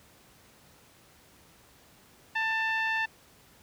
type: tone with low-pass filter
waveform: 10% pulse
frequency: 889 Hz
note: A5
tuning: 18 cents sharp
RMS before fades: -29 dBFS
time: 2.35-3.06 s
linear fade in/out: 10 ms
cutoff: 2100 Hz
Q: 2.3
effects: pink hiss -58 dBFS RMS until 3.62 s + high-pass 60 Hz 12 dB/octave